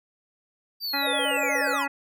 square linear sweep, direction down, 4725 to 830.6 Hz, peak -28 dBFS, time 0.8-1.87 s, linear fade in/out 50 ms
harmonic tone, 280 Hz, C#4, 18 cents sharp, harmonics 1 / 2 / 3 / 4 / 5 / 6 / 7 / 9, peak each -34 / -38 / -31 / -39 / -32 / -37 / -31 / -35 dBFS, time 0.93-1.88 s, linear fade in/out 10 ms
sine tone with vibrato, 550 Hz, C#5, 14 cents flat, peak -28 dBFS, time 1.01-1.78 s, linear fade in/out 50 ms, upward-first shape square, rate 8.3 Hz, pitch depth 160 cents each way
effects none

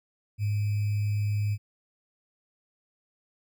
sine tone with sample-and-hold, 103.83 Hz, G#2, in tune, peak -24 dBFS, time 0.38-1.58 s, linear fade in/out 50 ms, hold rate 2450 Hz, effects none

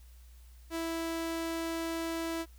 sawtooth tone, 329.6 Hz, E4, in tune, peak -29 dBFS, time 0.7-2.46 s, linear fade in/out 50 ms, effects added 60 Hz sine -51 dBFS peak until 2.58 s + white hiss -65 dBFS RMS until 2.58 s

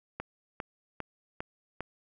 click train, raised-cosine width 0.5 ms, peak -20 dBFS, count 5, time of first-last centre 0.2-1.806 s, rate 2.49 Hz, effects none

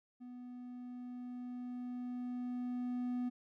triangle tone with level ramp, 247.1 Hz, B3, 1 cent sharp, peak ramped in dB -45 to -32 dBFS, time 0.2-3.3 s, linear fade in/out 20 ms, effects none

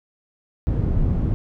white low-pass noise, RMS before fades -20 dBFS, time 0.67-1.34 s, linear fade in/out 0 ms, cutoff 120 Hz, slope 12 dB/octave, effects none

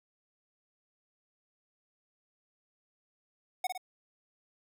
square tone with echo, 739 Hz, F#5, 2 cents flat, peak -29 dBFS, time 3.64-3.67 s, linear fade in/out 5 ms, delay 54 ms, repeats 2, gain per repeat -5 dB, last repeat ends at 3.778 s, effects none

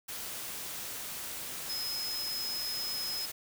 sine tone in noise, 5120 Hz, D#8, 49 cents sharp, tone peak -34 dBFS, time 1.69-3.26 s, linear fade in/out 10 ms, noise white, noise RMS -40 dBFS, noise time 0.08-3.32 s, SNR +3 dB, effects none

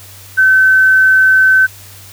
sine tone, 1530 Hz, G6, 42 cents flat, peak -5 dBFS, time 0.37-1.67 s, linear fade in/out 20 ms, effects added 97 Hz sine -38 dBFS peak until 2.12 s + white hiss -37 dBFS RMS until 2.12 s

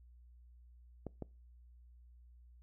clicks, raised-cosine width 2 ms, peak -28 dBFS, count 2, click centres 1.067 / 1.223 s, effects noise-tail reverb RT60 0.3 s tail -24 dB re dry + added 60 Hz sine -57 dBFS peak until 2.62 s

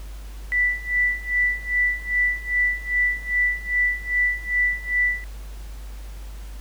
sine tone with tremolo, 1974 Hz, B6, 1 cent flat, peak -16 dBFS, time 0.52-5.24 s, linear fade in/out 0 ms, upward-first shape sine, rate 2.5 Hz, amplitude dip 90%, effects added 50 Hz sine -33 dBFS peak until 6.6 s + pink hiss -48 dBFS RMS until 6.6 s

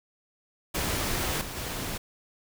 pink noise with level steps, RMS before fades -29 / -37 / -34 dBFS, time 0.74-1.98 s, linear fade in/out 10 ms, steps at 1.41 / 1.56 s, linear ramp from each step 5 ms, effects none

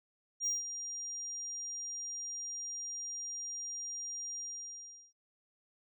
sine tone with ADSR envelope, 5700 Hz, F8, 34 cents sharp, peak -27 dBFS, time 0.4-5.13 s, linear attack 65 ms, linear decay 160 ms, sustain -11 dB, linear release 750 ms, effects tanh soft clip ceiling -29 dBFS

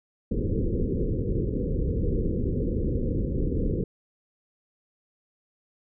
pink low-pass noise, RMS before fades -26 dBFS, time 0.31-3.84 s, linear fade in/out 5 ms, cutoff 510 Hz, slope 96 dB/octave, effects none

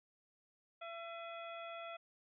harmonic tone with a mistuned harmonic, 673 Hz, E5, 36 cents sharp, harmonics 1 / 2 / 3 / 4 / 5, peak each -47 / -50 / -57 / -54 / -57 dBFS, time 0.81-1.97 s, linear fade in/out 10 ms, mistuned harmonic 4, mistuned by -120 cents, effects none

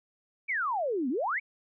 sine exponential two-way sweep, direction down then up, 2392 to 237.5 to 2392 Hz, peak -27 dBFS, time 0.48-1.4 s, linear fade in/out 20 ms, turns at 1.09 s, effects none

